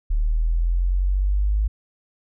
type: linear sweep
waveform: sine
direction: up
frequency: 37 to 52.7 Hz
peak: -17 dBFS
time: 0.1-1.68 s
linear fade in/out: 10 ms
effects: none